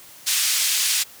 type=band-pass noise; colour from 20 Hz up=white; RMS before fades=-21 dBFS; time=0.26-1.04 s; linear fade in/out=20 ms; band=2400 to 9000 Hz; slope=12 dB/octave; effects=white hiss -45 dBFS RMS until 1.2 s + high-pass 60 Hz 12 dB/octave